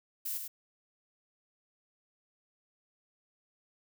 violet noise with echo, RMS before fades -36 dBFS, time 0.25-0.38 s, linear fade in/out 10 ms, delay 100 ms, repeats 1, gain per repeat -5 dB, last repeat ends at 0.48 s, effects none

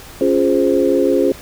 sine chord, Db major seventh, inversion none, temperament equal, 277.2 / 349.2 / 415.3 / 523.3 Hz, Db4 / F4 / Ab4 / C5, 0 / 0 / 0 / 0 cents, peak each -17 dBFS, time 0.21-1.32 s, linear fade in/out 2 ms, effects pink hiss -37 dBFS RMS until 1.41 s

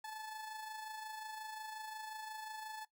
30% pulse tone with amplitude modulation, 868 Hz, A5, 24 cents flat, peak -40 dBFS, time 0.04-2.85 s, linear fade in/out 5 ms, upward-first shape sine, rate 25.6 Hz, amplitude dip 45%, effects noise-tail reverb RT60 0.1 s tail -17 dB re dry

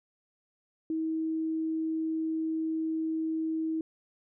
sine tone, 319.9 Hz, D#4, 48 cents sharp, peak -28 dBFS, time 0.9-3.81 s, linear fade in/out 2 ms, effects none

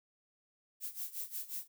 violet noise with tremolo, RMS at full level -39 dBFS, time 0.8-1.68 s, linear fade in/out 50 ms, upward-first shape sine, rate 5.6 Hz, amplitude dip 85%, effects none

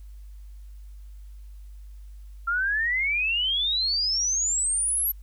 sine exponential sweep, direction up, 1359 to 11940 Hz, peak -22 dBFS, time 2.47-5.12 s, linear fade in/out 10 ms, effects added 50 Hz sine -40 dBFS peak until 5.22 s + white hiss -66 dBFS RMS until 5.22 s

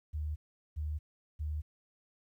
sine tone bursts, 76 Hz, D#2, 40 cents flat, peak -33 dBFS, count 3, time 0.13-1.62 s, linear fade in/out 20 ms, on 230 ms, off 400 ms, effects 12-bit

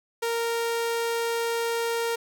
sawtooth tone, 464 Hz, A#4, 8 cents flat, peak -21 dBFS, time 0.22-2.16 s, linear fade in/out 10 ms, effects none

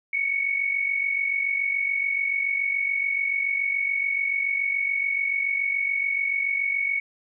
sine tone pair together, 2217 / 2264 Hz, C#7 / C#7, 0 / +36 cents, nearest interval unison, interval 36 cents, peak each -23 / -29 dBFS, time 0.13-7 s, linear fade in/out 5 ms, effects none

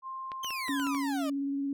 sine tone with pitch glide, 1055 to 996.4 Hz, C6 to B5, +14 to +15 cents, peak -36 dBFS, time 0.02-1.01 s, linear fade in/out 50 ms, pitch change -99 cents, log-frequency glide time 0.59-0.87 s
clicks, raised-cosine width 0.3 ms, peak -26 dBFS, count 7, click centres 0.318 / 0.446 / 0.506 / 0.683 / 0.798 / 0.869 / 0.948 s
30% pulse exponential sweep, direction down, 3181 to 581 Hz, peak -32 dBFS, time 0.43-1.3 s, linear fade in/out 5 ms
sine tone with vibrato, 278.4 Hz, C#4, 8 cents sharp, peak -29 dBFS, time 0.69-1.73 s, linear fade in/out 2 ms, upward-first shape square, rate 18 Hz, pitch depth 13 cents each way
effects none

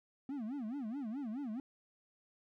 triangle tone with vibrato, 248.5 Hz, B3, 11 cents sharp, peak -36 dBFS, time 0.29-1.6 s, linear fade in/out 2 ms, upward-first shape sine, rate 4.7 Hz, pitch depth 280 cents each way, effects none

